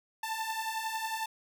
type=beating tone pair; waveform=sawtooth; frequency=880 / 891 Hz; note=A5 / A5; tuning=0 / +22 cents; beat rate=11 Hz; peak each=-34 / -31 dBFS; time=0.23-1.26 s; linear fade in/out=5 ms; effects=none